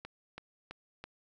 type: click train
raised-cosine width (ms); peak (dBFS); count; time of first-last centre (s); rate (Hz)
0.3; -27; 4; 0.05-1.04; 3.03
effects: none